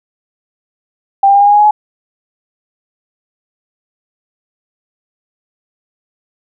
sine tone with pitch steps, 789 / 796.8 / 804.6 / 812.6 / 820.6 / 828.7 / 836.9 / 845.1 Hz, G5 / G5 / G5 / G#5 / G#5 / G#5 / G#5 / G#5, +11 / +28 / +45 / -38 / -21 / -4 / +13 / +30 cents, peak -4 dBFS, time 1.23-1.71 s, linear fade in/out 5 ms, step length 60 ms, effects none

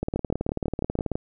two click trains, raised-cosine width 2 ms, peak -12 / -13 dBFS, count 7 / 21, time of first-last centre 0.16-1.155 / 0.03-1.117 s, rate 6.03 / 18.4 Hz, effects none

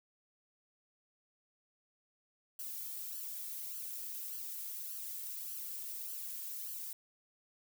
violet noise with flanger, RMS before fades -43 dBFS, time 2.59-6.93 s, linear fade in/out 2 ms, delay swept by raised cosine 0.66 to 2.26 ms, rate 1.7 Hz, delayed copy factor +0.75, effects none

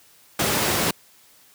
pink high-pass noise, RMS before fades -22 dBFS, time 0.39-0.91 s, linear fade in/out 5 ms, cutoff 120 Hz, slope 12 dB/octave, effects white hiss -54 dBFS RMS until 1.54 s + high-pass 60 Hz 12 dB/octave

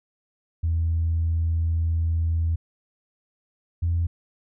sine tone pair in turn, 82.41 / 84.92 Hz, E2 / F2, 0 / -48 cents, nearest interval minor second, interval 52 cents, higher second, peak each -19 dBFS, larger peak neither, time 0.63-2.56 / 3.82-4.07 s, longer first, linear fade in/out 10 ms, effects tanh soft clip ceiling -16 dBFS

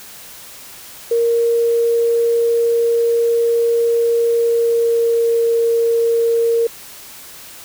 sine tone with pitch glide, 466.2 to 462.7 Hz, A#4 to A#4, 0 to -13 cents, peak -12 dBFS, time 1.11-6.67 s, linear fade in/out 5 ms, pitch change -13 cents, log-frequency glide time 4.32-5.5 s, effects white hiss -37 dBFS RMS until 7.64 s

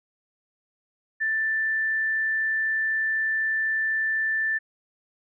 sine tone, 1768 Hz, A6, 8 cents sharp, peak -22 dBFS, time 1.2-4.59 s, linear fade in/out 20 ms, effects none

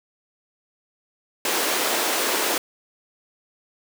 pink high-pass noise, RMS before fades -23 dBFS, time 1.45-2.58 s, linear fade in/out 2 ms, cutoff 320 Hz, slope 24 dB/octave, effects none

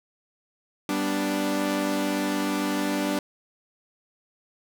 sawtooth chord, G major, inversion none, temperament equal, 196 / 246.9 / 293.7 Hz, G3 / B3 / D4, 0 / 0 / 0 cents, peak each -26 / -28 / -22 dBFS, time 0.89-3.19 s, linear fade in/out 2 ms, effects none

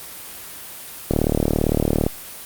click train, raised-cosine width 2 ms, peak -4 dBFS, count 37, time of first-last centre 1.11-2.065 s, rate 37.7 Hz, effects white hiss -36 dBFS RMS until 2.45 s + Opus 32 kbps

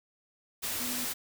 sine tone in noise, 246.9 Hz, B3, in tune, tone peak -39 dBFS, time 0.79-1.06 s, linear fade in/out 20 ms, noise white, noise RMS -34 dBFS, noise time 0.62-1.14 s, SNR -8 dB, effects none

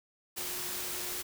sine tone in noise, 360 Hz, F#4, 47 cents flat, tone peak -48 dBFS, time 0.36-1.23 s, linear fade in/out 20 ms, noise white, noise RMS -37 dBFS, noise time 0.36-1.23 s, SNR -14 dB, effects none

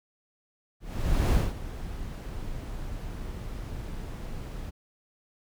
brown noise with ADSR envelope, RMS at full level -21 dBFS, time 0.8-4.71 s, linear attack 530 ms, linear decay 200 ms, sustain -15 dB, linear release 22 ms, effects none

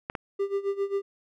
clicks, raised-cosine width 0.5 ms, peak -16 dBFS, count 2, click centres 0.099 / 0.152 s
triangle tone with tremolo, 397 Hz, G4, 22 cents sharp, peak -21 dBFS, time 0.39-1.02 s, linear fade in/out 10 ms, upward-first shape sine, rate 7.5 Hz, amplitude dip 85%
effects none

